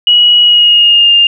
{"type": "tone with pitch glide", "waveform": "sine", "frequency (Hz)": [2913, 2809], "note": ["F#7", "F7"], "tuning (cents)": [-28, 9], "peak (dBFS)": -3, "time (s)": [0.07, 1.27], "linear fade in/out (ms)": 2, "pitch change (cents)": -63, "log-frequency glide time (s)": [0.43, 1.14], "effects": []}